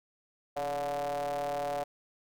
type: ring-modulated tone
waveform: square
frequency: 74 Hz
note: D2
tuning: 14 cents sharp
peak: -29 dBFS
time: 0.56-1.84 s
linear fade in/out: 10 ms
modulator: 647 Hz
effects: none